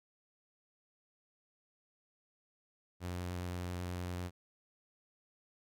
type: tone with vibrato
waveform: sawtooth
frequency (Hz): 89.2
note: F2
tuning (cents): +37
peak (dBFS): -34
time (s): 3-4.31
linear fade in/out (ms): 50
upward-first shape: sine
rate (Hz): 10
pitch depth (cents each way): 11
effects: none